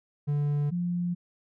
triangle / sine tone pair in turn, 145.7 / 175.53 Hz, D3 / F3, -13 / +9 cents, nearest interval minor third, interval 322 cents, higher second, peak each -22 / -26 dBFS, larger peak first, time 0.27-0.71 / 0.71-1.15 s, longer neither, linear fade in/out 20 ms, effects none

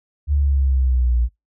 sine exponential sweep, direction down, 73.42 to 58.27 Hz, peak -14 dBFS, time 0.27-1.29 s, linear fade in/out 50 ms, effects noise-tail reverb RT60 0.2 s tail -26 dB re dry

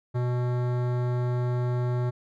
sine tone with hard clipping, 123.2 Hz, B2, 4 cents flat, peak -26 dBFS, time 0.14-2.11 s, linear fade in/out 20 ms, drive 17 dB, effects none

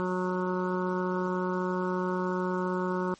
harmonic tone, 182.9 Hz, F#3, 20 cents flat, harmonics 1 / 2 / 3 / 5 / 6 / 7 / 8, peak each -31 / -31 / -37 / -36 / -38 / -40 / -41 dBFS, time 0-3.14 s, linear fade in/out 0 ms, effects white hiss -56 dBFS RMS until 3.19 s + MP3 32 kbps

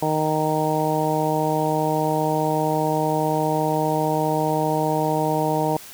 harmonic tone, 155.1 Hz, D#3, 5 cents flat, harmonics 1 / 2 / 3 / 4 / 5 / 6, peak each -26 / -26 / -26 / -26 / -26 / -26 dBFS, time 0.02-5.77 s, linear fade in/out 5 ms, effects white hiss -41 dBFS RMS until 5.93 s

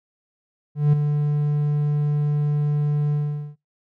triangle tone with ADSR envelope, 147.5 Hz, D3, 8 cents sharp, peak -9 dBFS, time 0.75-3.56 s, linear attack 180 ms, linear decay 8 ms, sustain -7 dB, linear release 430 ms, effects noise-tail reverb RT60 0.2 s tail -24 dB re dry

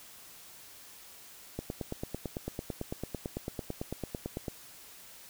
click train, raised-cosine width 2 ms, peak -21 dBFS, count 27, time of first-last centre 1.59-4.482 s, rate 8.99 Hz, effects white hiss -52 dBFS RMS until 5.29 s

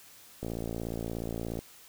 click train, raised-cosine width 2 ms, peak -22 dBFS, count 67, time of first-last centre 0.43-1.59 s, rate 56.9 Hz, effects white hiss -54 dBFS RMS until 1.88 s

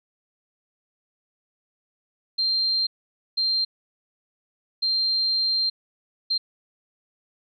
sine tone bursts at uneven times, 4170 Hz, C8, 7 cents flat, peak -20 dBFS, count 4, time 2.38-2.87 / 3.37-3.65 / 4.82-5.7 / 6.3-6.38 s, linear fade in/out 10 ms, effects none

